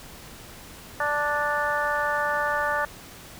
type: harmonic tone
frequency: 293.7 Hz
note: D4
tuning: in tune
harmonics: 2 / 3 / 4 / 5 / 6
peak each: -29 / -29 / -29 / -29 / -29 dBFS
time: 1-2.85 s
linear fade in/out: 2 ms
effects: pink hiss -44 dBFS RMS until 3.39 s